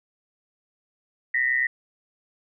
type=tone pair together; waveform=sine; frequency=1847.3 / 1975.5 Hz; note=A#6 / B6; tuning=-16 / 0 cents; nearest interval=minor second; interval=116 cents; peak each=-23 dBFS; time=1.34-1.67 s; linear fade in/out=5 ms; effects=none